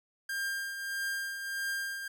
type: tone with tremolo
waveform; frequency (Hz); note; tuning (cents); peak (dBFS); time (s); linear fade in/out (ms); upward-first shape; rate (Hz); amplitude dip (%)
45% pulse; 1599; G6; +34; -31; 0.29-2.08; 5; triangle; 1.6; 55
effects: none